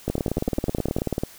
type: two click trains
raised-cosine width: 2 ms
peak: -11 / -10 dBFS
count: 10 / 22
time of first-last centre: 0.08-0.985 / 0.1-1.235 s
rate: 9.94 / 18.5 Hz
effects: white hiss -47 dBFS RMS until 1.38 s